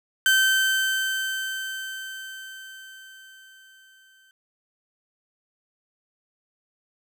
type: tone with exponential decay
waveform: 30% pulse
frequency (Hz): 1546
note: G6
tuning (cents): -24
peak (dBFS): -13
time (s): 0.26-4.31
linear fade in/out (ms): 1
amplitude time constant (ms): 880
effects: none